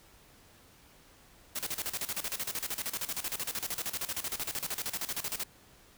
white noise with tremolo, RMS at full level -34 dBFS, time 1.55-5.44 s, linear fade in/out 10 ms, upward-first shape square, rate 13 Hz, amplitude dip 80%, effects pink hiss -59 dBFS RMS until 5.97 s

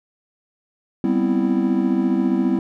triangle chord, C major seventh, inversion second, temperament equal, 196 / 246.9 / 261.6 / 329.6 Hz, G3 / B3 / C4 / E4, 0 / 0 / 0 / 0 cents, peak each -20 dBFS, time 1.04-2.59 s, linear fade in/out 2 ms, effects none

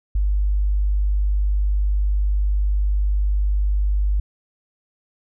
sine tone, 50 Hz, G1, 35 cents sharp, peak -16 dBFS, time 0.15-4.2 s, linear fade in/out 5 ms, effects none

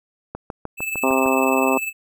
click train, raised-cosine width 1 ms, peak -15 dBFS, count 7, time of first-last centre 0.35-1.26 s, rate 6.59 Hz
square tone with tremolo, 2623 Hz, E7, 9 cents flat, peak -22 dBFS, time 0.77-1.93 s, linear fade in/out 50 ms, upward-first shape sine, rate 20 Hz, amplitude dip 60%
harmonic tone, 132.1 Hz, C3, 17 cents sharp, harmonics 2 / 3 / 4 / 5 / 6 / 7 / 8 / 9, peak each -21 / -23 / -24 / -25 / -26 / -26 / -27 / -28 dBFS, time 1.03-1.78 s, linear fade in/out 5 ms
effects none

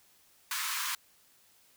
pink high-pass noise, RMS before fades -34 dBFS, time 0.51-0.95 s, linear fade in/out 2 ms, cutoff 960 Hz, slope 96 dB/octave, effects white hiss -64 dBFS RMS until 1.76 s

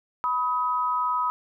sine tone pair together, 987.8 / 1265.4 Hz, B5 / D#6, 0 / +29 cents, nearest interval major third, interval 429 cents, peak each -25 dBFS, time 0.24-1.3 s, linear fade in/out 0 ms, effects none

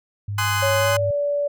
sine tone with vibrato, 101.2 Hz, G#2, 44 cents flat, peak -24 dBFS, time 0.28-1.11 s, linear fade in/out 5 ms, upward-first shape sine, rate 2 Hz, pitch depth 21 cents each way
30% pulse chord, Ab dominant seventh, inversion none, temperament just, 830.6 / 1038.3 / 1245.9 / 1495.1 Hz, Ab5 / C6 / Eb6 / Gb6, 0 / -14 / +2 / +18 cents, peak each -27 / -22 / -26 / -22 dBFS, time 0.38-0.97 s, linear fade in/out 5 ms
sine tone with pitch glide, 553 to 577.1 Hz, C#5 to D5, -4 to -30 cents, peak -19 dBFS, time 0.62-1.48 s, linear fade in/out 10 ms, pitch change +74 cents, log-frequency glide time 0.79-1 s
effects none

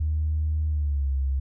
sine tone with pitch glide, 77.1 to 67.51 Hz, D#2 to C#2, -15 to -45 cents, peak -21 dBFS, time 0-1.4 s, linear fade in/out 10 ms, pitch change -230 cents, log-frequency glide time 0.67-1.12 s, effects tanh soft clip ceiling -17 dBFS

